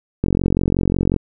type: click train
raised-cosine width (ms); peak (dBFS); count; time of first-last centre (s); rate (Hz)
3; -4; 43; 0.24-1.163; 45.5
effects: none